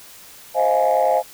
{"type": "chord", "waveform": "sine", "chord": "F minor seventh", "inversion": "second", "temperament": "just", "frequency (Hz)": [523.8, 628.6, 698.5, 838.1], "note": ["C5", "Eb5", "F5", "Ab5"], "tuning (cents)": [2, 18, 0, 16], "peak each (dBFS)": -19, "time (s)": [0.54, 1.23], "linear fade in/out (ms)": 50, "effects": ["tanh soft clip ceiling -8 dBFS", "white hiss -43 dBFS RMS until 1.33 s"]}